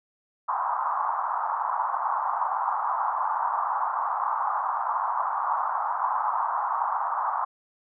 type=band-pass noise; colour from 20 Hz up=pink; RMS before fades=-27 dBFS; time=0.48-7.45 s; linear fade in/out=10 ms; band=820 to 1200 Hz; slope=48 dB/octave; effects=none